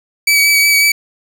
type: tone with vibrato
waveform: sawtooth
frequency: 2283 Hz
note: D7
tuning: 50 cents flat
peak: -5 dBFS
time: 0.27-0.92 s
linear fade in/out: 5 ms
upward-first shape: sine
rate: 5.5 Hz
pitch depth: 17 cents each way
effects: none